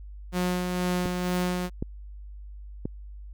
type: tone with tremolo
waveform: sawtooth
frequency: 179.9 Hz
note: F#3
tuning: 48 cents flat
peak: -20 dBFS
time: 0.32-1.7 s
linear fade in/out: 50 ms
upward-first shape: sine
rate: 2.1 Hz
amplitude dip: 35%
type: clicks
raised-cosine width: 3 ms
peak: -16 dBFS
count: 3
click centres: 1.058 / 1.825 / 2.855 s
effects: added 50 Hz sine -39 dBFS peak until 3.33 s